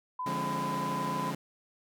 sine tone, 1006 Hz, B5, 32 cents sharp, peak -32 dBFS, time 0.19-1.31 s, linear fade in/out 5 ms
sawtooth chord, D half-diminished seventh, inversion none, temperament equal with one note detuned, 146.83 / 174.61 / 207.7 / 267.6 Hz, D3 / F3 / Ab3 / C4, 0 / 0 / 0 / +39 cents, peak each -35 dBFS, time 0.26-1.35 s, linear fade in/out 5 ms
effects none

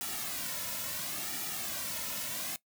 white noise with flanger, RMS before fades -37 dBFS, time 0.01-2.56 s, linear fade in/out 0 ms, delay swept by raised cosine 1.9 to 2.58 ms, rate 0.72 Hz, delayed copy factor -0.7, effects noise-tail reverb RT60 0.1 s tail -19 dB re dry

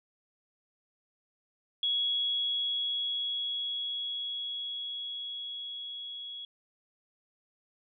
sine tone with level ramp, 3341 Hz, G#7, 10 cents sharp, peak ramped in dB -26 to -39 dBFS, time 1.83-6.45 s, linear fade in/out 2 ms, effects none

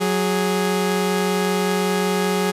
sawtooth tone pair together, 184.6 / 414.4 Hz, F#3 / G#4, -4 / -4 cents, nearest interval octave + major second, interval 1400 cents, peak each -17 dBFS, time 0-2.52 s, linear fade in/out 20 ms, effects resampled to 32000 Hz

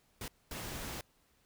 pink noise bursts at uneven times, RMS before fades -42 dBFS, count 2, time 0.21-0.28 / 0.51-1.01 s, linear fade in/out 2 ms, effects pink hiss -71 dBFS RMS until 1.45 s

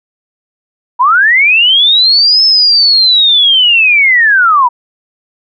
sine linear two-way sweep, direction up then down, 932.3 to 5274 to 932.3 Hz, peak -4 dBFS, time 0.99-4.69 s, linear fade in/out 20 ms, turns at 2.44 s, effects none

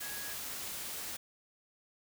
sine tone in noise, 1661.2 Hz, G#6, in tune, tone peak -46 dBFS, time 0.01-0.34 s, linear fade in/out 10 ms, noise white, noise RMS -41 dBFS, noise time 0-1.17 s, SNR -8 dB, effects none

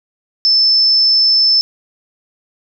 sine tone, 5274 Hz, E8, in tune, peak -8 dBFS, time 0.45-1.61 s, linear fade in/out 0 ms, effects none

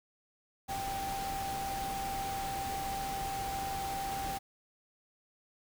sine tone in noise, 784 Hz, G5, in tune, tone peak -35 dBFS, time 0.68-4.39 s, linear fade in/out 20 ms, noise pink, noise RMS -41 dBFS, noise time 0.68-4.39 s, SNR +3 dB, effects none

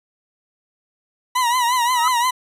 40% pulse tone with vibrato, 978 Hz, B5, 17 cents flat, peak -15 dBFS, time 1.35-2.31 s, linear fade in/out 10 ms, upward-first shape triangle, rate 5.7 Hz, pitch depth 100 cents each way
sine tone with exponential growth, 1279 Hz, D#6, 47 cents sharp, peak -14 dBFS, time 1.89-2.08 s, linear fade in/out 2 ms, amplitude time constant 41 ms
effects resampled to 32000 Hz

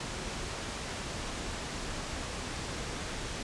pink low-pass noise, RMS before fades -38 dBFS, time 0-3.43 s, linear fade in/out 5 ms, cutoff 8500 Hz, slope 24 dB/octave, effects resampled to 24000 Hz

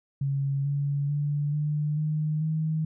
sine tone with pitch steps, 138.59 / 142.16 / 145.82 / 149.57 / 153.42 / 157.37 Hz, C#3 / C#3 / D3 / D3 / D#3 / D#3, 0 / +44 / -12 / +32 / -24 / +20 cents, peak -24 dBFS, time 0.21-2.85 s, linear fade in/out 5 ms, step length 440 ms, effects none

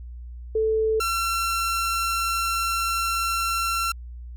sine / sawtooth tone pair in turn, 439.3 / 1355.8 Hz, A4 / E6, -3 / +48 cents, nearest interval octave + minor sixth, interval 1951 cents, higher second, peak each -19 dBFS, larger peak neither, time 0.55-1 / 1-3.92 s, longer second, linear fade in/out 5 ms, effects added 60 Hz sine -35 dBFS peak until 4.36 s

